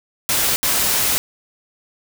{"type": "noise bursts at uneven times", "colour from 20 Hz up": "white", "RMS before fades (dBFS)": -18, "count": 2, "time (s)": [[0.29, 0.56], [0.63, 1.18]], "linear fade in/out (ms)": 0, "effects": []}